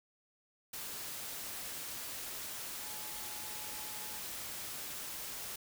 sine tone in noise, 852 Hz, G#5, 44 cents sharp, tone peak -54 dBFS, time 2.83-4.19 s, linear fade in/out 5 ms, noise white, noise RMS -43 dBFS, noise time 0.73-5.56 s, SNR -14 dB, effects none

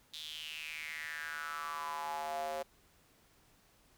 square tone with high-pass filter sweep, 77.3 Hz, D#2, 11 cents flat, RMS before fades -41 dBFS, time 0.13-2.63 s, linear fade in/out 10 ms, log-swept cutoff 3700 to 580 Hz, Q 6.2, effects pink hiss -67 dBFS RMS until 3.97 s

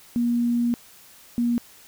sine tone pair in turn, 238.2 / 238.2 Hz, A#3 / A#3, +38 / +38 cents, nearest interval unison, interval 0 cents, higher neither, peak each -19 dBFS, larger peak neither, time 0.16-0.74 / 1.38-1.58 s, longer first, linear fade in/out 0 ms, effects white hiss -50 dBFS RMS until 1.87 s

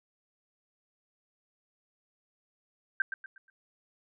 sine tone with echo, 1568 Hz, G6, in tune, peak -23 dBFS, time 3-3.02 s, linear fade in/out 2 ms, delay 120 ms, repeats 4, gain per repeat -9 dB, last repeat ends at 3.5 s, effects none

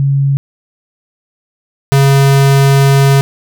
sine / square tone pair in turn, 138.59 / 137.82 Hz, C#3 / C#3, 0 / -10 cents, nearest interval unison, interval 10 cents, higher first, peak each -8 / -6 dBFS, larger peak second, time 0-0.37 / 1.92-3.21 s, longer second, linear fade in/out 0 ms, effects none

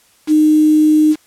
sine tone with quantisation, 306.9 Hz, D#4, 24 cents flat, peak -7 dBFS, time 0.27-1.16 s, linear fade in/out 50 ms, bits 5, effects white hiss -52 dBFS RMS until 1.26 s + low-pass 12000 Hz 12 dB/octave

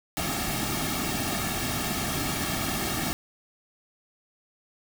pink noise with comb filter, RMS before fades -29 dBFS, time 0.17-3.13 s, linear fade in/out 0 ms, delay 2 ms, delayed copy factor -0.75, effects none

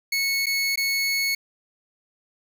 25% pulse tone with dropouts, 2201 Hz, C#7, 13 cents flat, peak -18 dBFS, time 0.12-1.35 s, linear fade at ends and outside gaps 5 ms, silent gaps 0.459-0.466 / 0.758-0.774 s, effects none

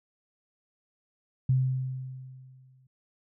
sine tone with exponential decay, 130 Hz, C3, 11 cents flat, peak -19 dBFS, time 1.49-2.87 s, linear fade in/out 5 ms, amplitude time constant 300 ms, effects none

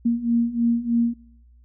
sine beating tone pair, 232.5 / 235.7 Hz, A#3 / A#3, -4 / +19 cents, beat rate 3.2 Hz, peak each -23 / -20 dBFS, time 0.05-1.14 s, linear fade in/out 10 ms, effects noise-tail reverb RT60 0.8 s tail -21 dB re dry + added 60 Hz sine -49 dBFS peak until 1.64 s

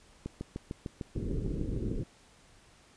click train, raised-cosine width 3 ms, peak -23 dBFS, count 12, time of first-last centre 0.26-1.914 s, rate 6.65 Hz
pink low-pass noise, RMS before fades -34 dBFS, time 1.15-2.04 s, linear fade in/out 10 ms, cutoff 450 Hz, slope 48 dB/octave
effects pink hiss -60 dBFS RMS until 2.96 s + resampled to 22050 Hz

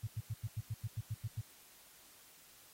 sine tone bursts, 110 Hz, A2, in tune, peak -35 dBFS, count 11, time 0.03-1.413 s, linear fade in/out 10 ms, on 43 ms, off 91 ms, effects white hiss -61 dBFS RMS until 2.73 s + AAC 48 kbps

